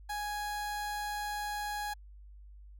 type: tone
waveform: 30% pulse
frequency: 830.6 Hz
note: G#5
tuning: in tune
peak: -32 dBFS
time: 0.09-1.94 s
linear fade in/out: 10 ms
effects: added 50 Hz sine -49 dBFS peak until 2.79 s